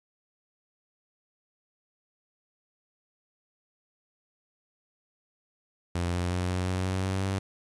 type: tone with pitch steps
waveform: sawtooth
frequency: 87.31 / 88.58 / 89.87 / 91.18 / 92.5 / 93.85 / 95.21 / 96.6 Hz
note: F2 / F2 / F#2 / F#2 / F#2 / F#2 / G2 / G2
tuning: 0 / +25 / -50 / -25 / 0 / +25 / -50 / -25 cents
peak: -23 dBFS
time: 5.95-7.39 s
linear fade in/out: 5 ms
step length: 180 ms
effects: resampled to 24000 Hz + 9-bit